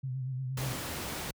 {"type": "tone with vibrato", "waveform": "sine", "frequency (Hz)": 130, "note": "C3", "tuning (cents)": -11, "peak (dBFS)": -32, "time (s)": [0.03, 0.73], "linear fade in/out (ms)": 10, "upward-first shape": "sine", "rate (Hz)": 8.5, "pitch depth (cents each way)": 53}
{"type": "noise", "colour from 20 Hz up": "pink", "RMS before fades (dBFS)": -37, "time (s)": [0.57, 1.31], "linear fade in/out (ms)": 5}
{"effects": ["high-pass 60 Hz 12 dB/octave"]}